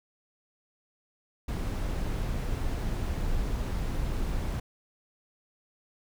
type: noise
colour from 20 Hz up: brown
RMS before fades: -30 dBFS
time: 1.48-4.6 s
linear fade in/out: 5 ms
effects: none